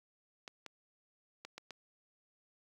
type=clicks; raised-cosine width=0.2 ms; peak=-28 dBFS; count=5; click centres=0.478 / 0.663 / 1.45 / 1.58 / 1.707 s; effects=high-pass 200 Hz 12 dB/octave + 10-bit